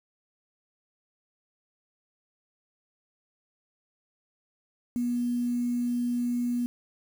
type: tone with quantisation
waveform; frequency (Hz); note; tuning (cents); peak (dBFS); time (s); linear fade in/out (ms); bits
sine; 242.3; B3; -33; -25; 4.96-6.66; 0; 8
effects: none